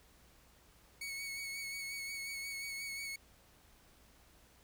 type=tone with vibrato; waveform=sawtooth; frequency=2217 Hz; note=C#7; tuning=in tune; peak=-37 dBFS; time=1.01-3.16 s; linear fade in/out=5 ms; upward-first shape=sine; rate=5.6 Hz; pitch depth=25 cents each way; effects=added 60 Hz sine -70 dBFS peak until 4.63 s + pink hiss -65 dBFS RMS until 4.63 s